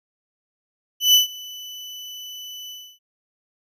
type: tone with ADSR envelope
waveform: 35% pulse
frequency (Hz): 2989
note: F#7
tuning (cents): +17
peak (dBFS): -8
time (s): 1-2.99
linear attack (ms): 140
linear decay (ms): 130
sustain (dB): -24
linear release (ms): 290
effects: none